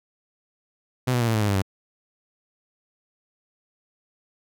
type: tone with pitch steps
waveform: sawtooth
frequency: 127.1 / 122.06 / 117.23 / 112.58 / 108.12 / 103.84 / 99.72 / 95.77 Hz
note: C3 / B2 / A#2 / A2 / A2 / G#2 / G2 / G2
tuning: -50 / -20 / +10 / +40 / -30 / 0 / +30 / -40 cents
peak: -16 dBFS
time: 1.07-1.622 s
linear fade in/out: 10 ms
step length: 69 ms
effects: none